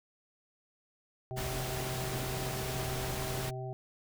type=harmonic tone; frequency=128.4 Hz; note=C3; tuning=32 cents flat; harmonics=1 / 3 / 5 / 6; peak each=-38 / -43 / -45 / -46 dBFS; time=1.31-3.73 s; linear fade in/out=0 ms
type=noise; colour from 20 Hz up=pink; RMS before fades=-38 dBFS; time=1.36-3.51 s; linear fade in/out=20 ms
effects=none